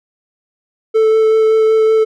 triangle tone with vibrato, 440 Hz, A4, in tune, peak -6 dBFS, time 0.94-2.05 s, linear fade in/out 20 ms, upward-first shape sine, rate 5.3 Hz, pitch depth 9 cents each way, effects none

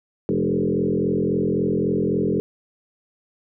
sine tone with frequency modulation, 301.3 Hz, D4, 44 cents sharp, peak -18 dBFS, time 0.29-2.4 s, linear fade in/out 0 ms, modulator 43.7 Hz, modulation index 3.6, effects none

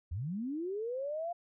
sine linear sweep, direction up, 72 to 706 Hz, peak -34 dBFS, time 0.11-1.33 s, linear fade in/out 10 ms, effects none

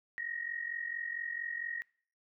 sine tone pair together, 1850.6 / 1895 Hz, A#6 / A#6, -13 / +28 cents, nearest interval unison, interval 41 cents, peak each -40 / -38 dBFS, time 0.18-1.82 s, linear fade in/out 0 ms, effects noise-tail reverb RT60 0.5 s tail -23 dB re dry

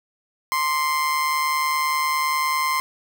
30% pulse tone with amplitude modulation, 1046.5 Hz, C6, in tune, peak -15 dBFS, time 0.52-2.8 s, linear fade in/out 0 ms, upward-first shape sine, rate 150 Hz, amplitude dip 45%, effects none

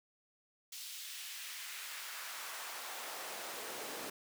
pink noise with high-pass filter sweep, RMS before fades -45 dBFS, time 0.72-4.1 s, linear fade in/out 5 ms, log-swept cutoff 3800 to 330 Hz, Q 1.1, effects none

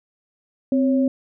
sine tone pair together, 261 / 553 Hz, C4 / C#5, -4 / -4 cents, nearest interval octave + minor second, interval 1300 cents, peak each -16 / -24 dBFS, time 0.72-1.08 s, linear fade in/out 2 ms, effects none

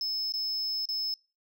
sine tone with dropouts, 5220 Hz, E8, 18 cents flat, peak -26 dBFS, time 0.01-1.14 s, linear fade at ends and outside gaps 1 ms, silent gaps 0.322-0.338 / 0.855-0.888 s, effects noise-tail reverb RT60 0.3 s tail -23 dB re dry + tanh soft clip ceiling -28 dBFS

